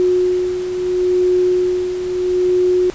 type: beating tone pair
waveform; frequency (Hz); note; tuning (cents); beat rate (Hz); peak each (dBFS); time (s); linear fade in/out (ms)
sine; 362.6 / 363.35; F#4 / F#4; -35 / -31; 0.75; -21 / -14; 0-2.9; 0
effects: pink hiss -36 dBFS RMS until 2.94 s + resampled to 16000 Hz